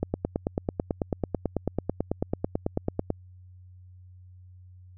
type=click train; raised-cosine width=2 ms; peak=-12 dBFS; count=29; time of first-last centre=0.03-3.104 s; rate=9.11 Hz; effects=added 91 Hz sine -47 dBFS peak until 4.97 s